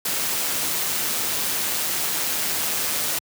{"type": "noise with amplitude modulation", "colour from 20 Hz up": "white", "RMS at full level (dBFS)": -23, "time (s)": [0.05, 3.19], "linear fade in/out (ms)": 5, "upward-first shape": "sine", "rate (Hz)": 157, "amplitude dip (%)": 30, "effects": ["high-pass 100 Hz 12 dB/octave"]}